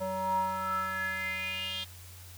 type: tone with band-pass filter sweep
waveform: square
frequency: 188.5 Hz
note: F#3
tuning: 32 cents sharp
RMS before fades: -33 dBFS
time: 0-1.85 s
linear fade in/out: 20 ms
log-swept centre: 690 to 3400 Hz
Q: 7.3
effects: added 89 Hz sine -48 dBFS peak until 2.37 s + white hiss -52 dBFS RMS until 2.37 s